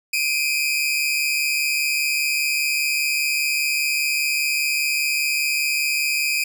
sawtooth tone pair together, 2375 / 2520 Hz, D7 / D#7, +19 / +21 cents, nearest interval minor second, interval 102 cents, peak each -19 / -19 dBFS, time 0.13-6.44 s, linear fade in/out 5 ms, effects none

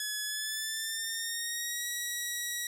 10% pulse tone with pitch glide, 1700 to 1919.2 Hz, G#6 to A#6, +40 to +50 cents, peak -24 dBFS, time 0-2.67 s, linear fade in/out 2 ms, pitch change +210 cents, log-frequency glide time 0.24-1.87 s, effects none

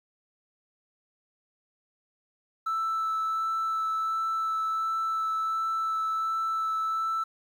triangle tone with vibrato, 1318 Hz, E6, 1 cent flat, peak -23 dBFS, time 2.66-7.24 s, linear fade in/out 10 ms, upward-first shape sine, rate 1.4 Hz, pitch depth 8 cents each way, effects tanh soft clip ceiling -22 dBFS + 10-bit

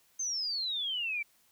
sine exponential sweep, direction down, 6380 to 2287 Hz, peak -31 dBFS, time 0.19-1.23 s, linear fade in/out 10 ms, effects white hiss -67 dBFS RMS until 1.51 s

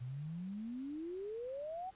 sine exponential sweep, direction up, 119.1 to 777 Hz, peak -40 dBFS, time 0-1.91 s, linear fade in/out 20 ms, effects pink hiss -65 dBFS RMS until 1.95 s + resampled to 8000 Hz

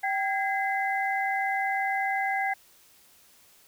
sine tone cluster, 778 / 1639 / 2047 Hz, G5 / G#6 / C7, -13 / -23 / -38 cents, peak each -27 / -33 / -30 dBFS, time 0.03-2.54 s, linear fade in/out 10 ms, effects white hiss -58 dBFS RMS until 3.67 s

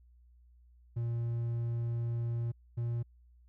triangle tone pair in turn, 117.4 / 118.06 Hz, A#2 / A#2, +13 / +22 cents, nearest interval unison, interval 9 cents, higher second, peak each -29 / -29 dBFS, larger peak neither, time 0.96-2.52 / 2.77-3.03 s, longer first, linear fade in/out 10 ms, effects added 60 Hz sine -58 dBFS peak until 3.48 s

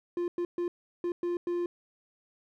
triangle tone bursts at uneven times, 349.2 Hz, F4, in tune, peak -26 dBFS, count 6, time 0.17-0.28 / 0.38-0.45 / 0.58-0.68 / 1.04-1.12 / 1.23-1.37 / 1.47-1.66 s, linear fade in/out 2 ms, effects none

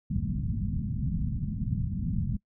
white low-pass noise, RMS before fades -30 dBFS, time 0.1-2.37 s, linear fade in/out 5 ms, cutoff 210 Hz, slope 48 dB/octave, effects noise-tail reverb RT60 0.1 s tail -23 dB re dry

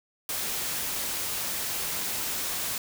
white noise, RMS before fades -31 dBFS, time 0.29-2.78 s, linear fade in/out 2 ms, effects none

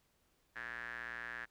square tone with band-pass filter, 58.7 Hz, A#1, 13 cents sharp, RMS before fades -45 dBFS, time 0.55-1.46 s, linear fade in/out 20 ms, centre 1700 Hz, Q 7.9, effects pink hiss -75 dBFS RMS until 1.5 s

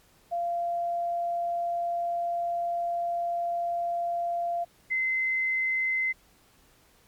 sine tone pair in turn, 690 / 2059 Hz, F5 / C7, -21 / -28 cents, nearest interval octave + perfect fifth, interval 1893 cents, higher second, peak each -26 / -24 dBFS, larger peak second, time 0.31-4.65 / 4.9-6.13 s, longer first, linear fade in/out 20 ms, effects pink hiss -61 dBFS RMS until 7.07 s + MP3 96 kbps

